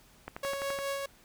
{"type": "click train", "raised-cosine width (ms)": 0.5, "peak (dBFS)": -23, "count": 7, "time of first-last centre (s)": [0.28, 0.788], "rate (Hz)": 11.8}
{"type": "tone with tremolo", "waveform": "sawtooth", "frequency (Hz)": 554.4, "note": "C#5", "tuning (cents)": 0, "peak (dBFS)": -27, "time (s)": [0.43, 1.06], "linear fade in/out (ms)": 5, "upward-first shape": "sine", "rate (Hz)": 4.8, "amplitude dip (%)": 35}
{"effects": ["pink hiss -60 dBFS RMS until 1.24 s"]}